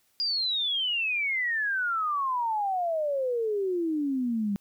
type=exponential sweep; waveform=sine; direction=down; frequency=4895 to 196 Hz; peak=-25 dBFS; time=0.2-4.56 s; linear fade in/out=0 ms; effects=white hiss -68 dBFS RMS until 4.6 s